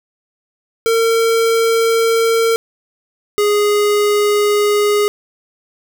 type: tone pair in turn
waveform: square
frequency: 455.7 / 414.3 Hz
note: A#4 / G#4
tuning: -39 / -4 cents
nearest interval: major second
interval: 165 cents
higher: first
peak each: -12 dBFS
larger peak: neither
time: 0.86-2.56 / 3.38-5.08 s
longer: neither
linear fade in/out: 0 ms
effects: none